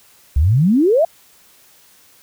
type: exponential sweep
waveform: sine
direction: up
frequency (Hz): 64 to 698.5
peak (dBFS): -10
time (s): 0.36-1.05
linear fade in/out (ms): 5
effects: white hiss -50 dBFS RMS until 2.22 s